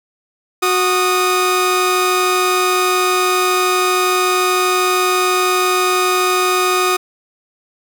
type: tone pair together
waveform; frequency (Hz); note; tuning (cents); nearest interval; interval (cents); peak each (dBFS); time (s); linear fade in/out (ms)
sawtooth; 367.2 / 1235; F#4 / D#6; -13 / -13; octave + major sixth; 2100; -12; 0.62-6.97; 10
effects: none